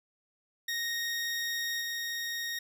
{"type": "tone with level steps", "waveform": "20% pulse", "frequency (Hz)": 1864.7, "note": "A#6", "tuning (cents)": 0, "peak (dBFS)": [-26, -28], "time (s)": [0.68, 2.59], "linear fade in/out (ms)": 5, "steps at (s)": 1.8, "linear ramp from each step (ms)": 20, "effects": []}